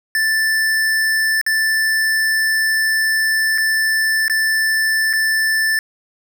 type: tone with dropouts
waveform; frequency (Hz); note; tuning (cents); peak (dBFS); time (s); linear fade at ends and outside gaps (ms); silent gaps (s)
square; 1763; A6; +3; -15; 0.15-5.79; 1; 1.414-1.464 / 3.578-3.582 / 4.281-4.298 / 5.13-5.135
effects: none